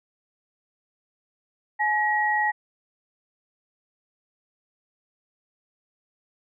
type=tone pair together; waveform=sine; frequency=848.1 / 1904 Hz; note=G#5 / A#6; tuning=+36 / +36 cents; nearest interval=octave + major second; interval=1400 cents; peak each=-23 dBFS; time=1.79-2.52 s; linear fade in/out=20 ms; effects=none